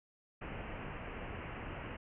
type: low-pass noise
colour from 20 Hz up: pink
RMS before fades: -44 dBFS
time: 0.41-1.97 s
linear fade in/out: 10 ms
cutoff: 2900 Hz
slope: 96 dB/octave
effects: none